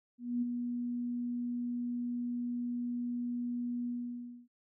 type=tone with ADSR envelope; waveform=sine; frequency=242.1 Hz; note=B3; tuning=34 cents flat; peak=-28 dBFS; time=0.18-4.48 s; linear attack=240 ms; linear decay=18 ms; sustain=-5 dB; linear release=610 ms; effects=none